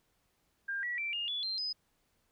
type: tone with pitch steps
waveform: sine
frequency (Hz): 1600 / 1936 / 2343 / 2834 / 3430 / 4150 / 5021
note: G6 / B6 / D7 / F7 / A7 / C8 / D#8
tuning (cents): +35 / -35 / -5 / +25 / -45 / -15 / +15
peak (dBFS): -33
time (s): 0.68-1.73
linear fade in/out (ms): 10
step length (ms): 150
effects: pink hiss -75 dBFS RMS until 2.31 s